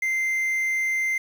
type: tone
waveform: triangle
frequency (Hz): 2084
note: C7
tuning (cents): -7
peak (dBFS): -20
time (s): 0.02-1.18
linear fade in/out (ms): 5
effects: 8-bit